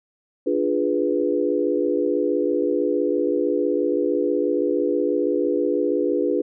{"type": "chord", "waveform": "sine", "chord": "D diminished seventh", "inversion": "none", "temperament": "equal", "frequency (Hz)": [293.7, 349.2, 415.3, 493.9], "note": ["D4", "F4", "Ab4", "Cb5"], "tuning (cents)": [0, 0, 0, 0], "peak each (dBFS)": -24, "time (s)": [0.46, 6.42], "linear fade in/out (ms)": 10, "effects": []}